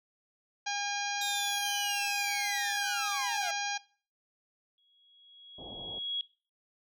harmonic tone, 811 Hz, G#5, 41 cents flat, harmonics 1 / 2 / 3 / 4 / 5 / 6 / 7 / 8, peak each -35 / -38 / -40 / -41 / -42 / -43 / -43 / -44 dBFS, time 0.66-3.78 s, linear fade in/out 10 ms
sawtooth linear sweep, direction down, 3780 to 658 Hz, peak -31 dBFS, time 1.21-3.51 s, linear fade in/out 5 ms
sine tone with exponential growth, 3322 Hz, G#7, in tune, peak -29 dBFS, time 4.78-6.21 s, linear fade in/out 1 ms, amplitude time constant 310 ms
white low-pass noise, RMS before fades -48 dBFS, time 5.58-5.99 s, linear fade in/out 5 ms, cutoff 820 Hz, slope 48 dB/octave
effects noise-tail reverb RT60 0.4 s tail -20 dB re dry

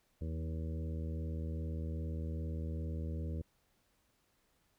harmonic tone with a mistuned harmonic, 80 Hz, D#2, 49 cents sharp, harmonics 1 / 2 / 3 / 4 / 5 / 6 / 7, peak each -37 / -44 / -48 / -50 / -54 / -52 / -56 dBFS, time 0.21-3.42 s, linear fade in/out 5 ms, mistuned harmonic 3, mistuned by -18 cents, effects pink hiss -75 dBFS RMS until 4.78 s

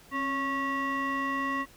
sine tone with frequency modulation, 1100 Hz, C#6, 14 cents flat, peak -26 dBFS, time 0.11-1.66 s, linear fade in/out 50 ms, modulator 830 Hz, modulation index 1.2, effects tanh soft clip ceiling -24 dBFS + pink hiss -55 dBFS RMS until 1.76 s

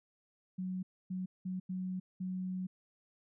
sine tone bursts at uneven times, 185 Hz, F#3, in tune, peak -35 dBFS, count 5, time 0.58-0.83 / 1.1-1.26 / 1.45-1.6 / 1.69-2 / 2.2-2.67 s, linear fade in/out 10 ms, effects none

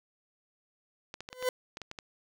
clicks, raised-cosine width 0.2 ms, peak -23 dBFS, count 9, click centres 1.141 / 1.206 / 1.289 / 1.329 / 1.426 / 1.771 / 1.817 / 1.914 / 1.988 s
40% pulse tone with exponential growth, 506 Hz, B4, 42 cents sharp, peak -23 dBFS, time 1.3-1.49 s, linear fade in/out 2 ms, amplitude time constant 41 ms
effects none

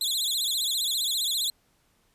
sawtooth tone with vibrato, 3729 Hz, A#7, in tune, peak -22 dBFS, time 0.01-1.5 s, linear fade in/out 2 ms, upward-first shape sine, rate 15 Hz, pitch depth 200 cents each way, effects pink hiss -67 dBFS RMS until 2.14 s + resampled to 32000 Hz

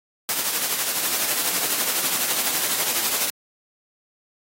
white noise with tremolo, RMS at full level -21 dBFS, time 0.29-3.3 s, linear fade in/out 0 ms, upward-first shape triangle, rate 12 Hz, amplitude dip 50%, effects high-pass 200 Hz 12 dB/octave + AAC 48 kbps

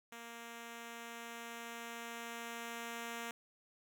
5% pulse tone with level ramp, 233.1 Hz, A#3, in tune, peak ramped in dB -37 to -30 dBFS, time 0.12-3.31 s, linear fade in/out 2 ms, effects none

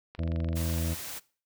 click train, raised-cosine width 0.3 ms, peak -28 dBFS, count 17, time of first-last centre 0.15-0.825 s, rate 23.7 Hz
harmonic tone, 82.4 Hz, E2, in tune, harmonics 1 / 2 / 3 / 4 / 6 / 7 / 8, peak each -29 / -35 / -39 / -41 / -45 / -46 / -47 dBFS, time 0.18-0.95 s, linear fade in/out 20 ms
white noise, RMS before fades -39 dBFS, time 0.55-1.2 s, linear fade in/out 20 ms
effects noise-tail reverb RT60 0.4 s tail -21 dB re dry

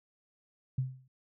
sine tone with exponential decay, 130 Hz, C3, 11 cents flat, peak -25 dBFS, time 0.78-1.08 s, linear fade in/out 5 ms, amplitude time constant 64 ms, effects none

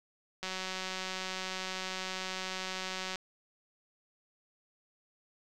click train, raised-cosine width 0.2 ms, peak -20 dBFS, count 511, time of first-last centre 0.43-3.157 s, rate 187 Hz, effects none

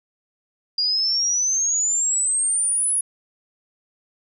sine exponential sweep, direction up, 4801 to 10490 Hz, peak -18 dBFS, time 0.78-3.01 s, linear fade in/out 5 ms, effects none

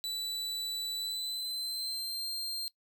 40% pulse tone with pitch glide, 3966 to 4180 Hz, B7 to C8, +7 to -2 cents, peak -33 dBFS, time 0.04-2.68 s, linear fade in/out 0 ms, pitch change +91 cents, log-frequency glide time 0.96-2.27 s, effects noise-tail reverb RT60 0.1 s tail -20 dB re dry

